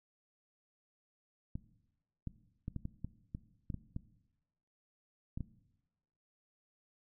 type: clicks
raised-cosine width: 5 ms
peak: -27 dBFS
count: 12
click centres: 1.555 / 2.273 / 2.681 / 2.763 / 2.854 / 3.046 / 3.349 / 3.702 / 3.743 / 3.964 / 5.375 / 5.407 s
effects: noise-tail reverb RT60 1.0 s tail -17 dB re dry